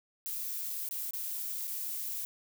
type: noise with dropouts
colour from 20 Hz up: violet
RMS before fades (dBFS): -37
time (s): 0.26-2.25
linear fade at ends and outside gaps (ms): 0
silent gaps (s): 0.697-0.7 / 0.889-0.911 / 1.108-1.135 / 1.672-1.677
effects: none